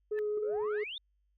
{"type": "tone with vibrato", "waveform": "sine", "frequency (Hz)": 421.5, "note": "G#4", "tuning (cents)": 26, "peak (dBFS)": -29, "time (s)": [0.11, 0.84], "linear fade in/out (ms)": 10, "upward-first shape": "sine", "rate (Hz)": 4.2, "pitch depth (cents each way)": 10}
{"type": "tone with exponential growth", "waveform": "sine", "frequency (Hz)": 1753, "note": "A6", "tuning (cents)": -7, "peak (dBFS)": -35, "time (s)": [0.12, 0.19], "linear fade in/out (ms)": 0, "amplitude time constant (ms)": 15}
{"type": "exponential sweep", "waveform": "sine", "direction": "up", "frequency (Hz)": [370, 3729], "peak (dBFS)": -38, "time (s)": [0.37, 0.98], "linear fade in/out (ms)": 2}
{"effects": ["tanh soft clip ceiling -26 dBFS", "added 50 Hz sine -70 dBFS peak until 1.37 s"]}